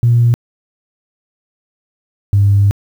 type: tone pair in turn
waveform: sine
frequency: 118.7 / 100.39 Hz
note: A#2 / G2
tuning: +32 / +42 cents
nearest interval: minor third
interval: 290 cents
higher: first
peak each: -6 dBFS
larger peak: neither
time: 0.03-0.34 / 2.33-2.71 s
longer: second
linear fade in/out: 0 ms
effects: tanh soft clip ceiling -2 dBFS + 7-bit